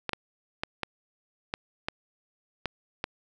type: clicks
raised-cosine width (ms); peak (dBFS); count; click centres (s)
0.3; -13; 8; 0.093 / 0.133 / 0.635 / 0.833 / 1.539 / 1.885 / 2.657 / 3.041
effects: none